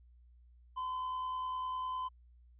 triangle tone with amplitude modulation, 1021 Hz, C6, 43 cents flat, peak -32 dBFS, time 0.76-2.09 s, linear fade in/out 20 ms, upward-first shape sine, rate 69.9 Hz, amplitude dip 30%, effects added 60 Hz sine -58 dBFS peak until 2.59 s + resampled to 8000 Hz

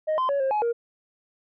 sine tone with pitch steps, 622 / 1035 / 562 / 534 / 844 / 469.3 Hz, D#5 / C6 / C#5 / C5 / G#5 / A#4, -1 / -19 / +24 / +35 / +28 / +12 cents, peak -19 dBFS, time 0.07-0.73 s, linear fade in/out 20 ms, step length 110 ms, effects tanh soft clip ceiling -20 dBFS

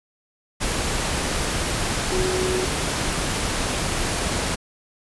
sine tone in noise, 370 Hz, F#4, in tune, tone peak -23 dBFS, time 2.11-2.66 s, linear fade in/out 20 ms, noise pink, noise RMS -24 dBFS, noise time 0.6-4.56 s, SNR -2 dB, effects resampled to 24000 Hz

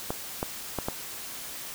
clicks, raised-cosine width 1 ms, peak -14 dBFS, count 4, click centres 0.105 / 0.429 / 0.787 / 0.885 s, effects white hiss -39 dBFS RMS until 1.74 s

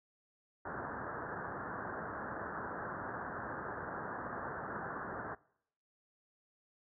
white low-pass noise, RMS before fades -42 dBFS, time 0.65-5.35 s, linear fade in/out 5 ms, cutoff 1700 Hz, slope 96 dB/octave, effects noise-tail reverb RT60 0.7 s tail -23 dB re dry + high-pass 80 Hz 12 dB/octave

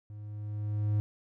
triangle tone with level ramp, 104.9 Hz, G#2, 18 cents sharp, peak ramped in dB -40 to -22 dBFS, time 0.1-1 s, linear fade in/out 0 ms, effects none

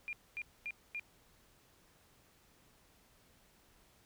sine tone bursts, 2408 Hz, D7, 43 cents sharp, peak -38 dBFS, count 4, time 0.08-0.996 s, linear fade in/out 0 ms, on 49 ms, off 240 ms, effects pink hiss -67 dBFS RMS until 4.05 s

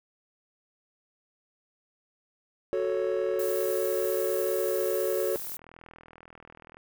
triangle chord, F# minor, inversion none, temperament equal, 370 / 440 / 554.4 Hz, F#4 / A4 / C#5, 0 / 0 / 0 cents, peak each -28 dBFS, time 2.73-5.36 s, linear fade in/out 0 ms
click train, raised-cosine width 0.5 ms, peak -33 dBFS, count 165, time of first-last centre 2.75-6.77 s, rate 40.8 Hz
violet noise, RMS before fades -37 dBFS, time 3.39-5.57 s, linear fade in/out 5 ms
effects none

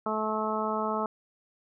harmonic tone, 216.5 Hz, A3, 28 cents flat, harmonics 1 / 2 / 3 / 4 / 5 / 6, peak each -34 / -34 / -34 / -34 / -34 / -34 dBFS, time 0.06-1.06 s, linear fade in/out 2 ms, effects none

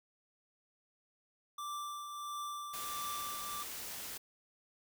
square tone with tremolo, 1174.7 Hz, D6, in tune, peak -39 dBFS, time 1.58-3.63 s, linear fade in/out 5 ms, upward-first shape triangle, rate 1.5 Hz, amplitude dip 45%
white noise, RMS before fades -44 dBFS, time 2.73-4.18 s, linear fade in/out 10 ms
effects none

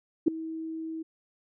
sine tone with ADSR envelope, 322 Hz, E4, 41 cents flat, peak -14 dBFS, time 0.26-1.03 s, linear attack 20 ms, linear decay 3 ms, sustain -19 dB, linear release 13 ms, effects none

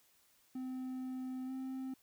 triangle tone with pitch glide, 257.5 to 262.3 Hz, C4 to C4, -28 to +4 cents, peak -37 dBFS, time 0.55-1.94 s, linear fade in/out 5 ms, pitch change +32 cents, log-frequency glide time 1.46-1.51 s, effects white hiss -70 dBFS RMS until 2.02 s

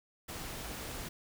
pink noise, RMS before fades -42 dBFS, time 0.28-1.09 s, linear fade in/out 10 ms, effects none

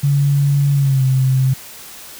sine tone with pitch glide, 141.6 to 131.36 Hz, C#3 to C3, +37 to +7 cents, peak -11 dBFS, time 0.03-1.54 s, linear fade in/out 10 ms, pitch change -130 cents, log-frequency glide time 0.74-1.04 s, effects white hiss -36 dBFS RMS until 2.19 s

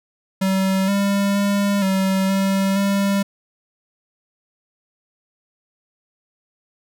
square tone with pitch steps, 191.2 / 199.4 / 201 / 191.3 / 194.1 / 198.3 Hz, G3 / G3 / G3 / G3 / G3 / G3, -43 / +30 / +44 / -42 / -17 / +20 cents, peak -17 dBFS, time 0.41-3.23 s, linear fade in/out 10 ms, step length 470 ms, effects none

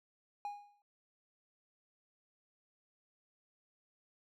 triangle tone with exponential decay, 820 Hz, G#5, 22 cents flat, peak -34 dBFS, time 0.45-0.82 s, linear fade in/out 1 ms, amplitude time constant 80 ms, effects noise-tail reverb RT60 0.2 s tail -22 dB re dry

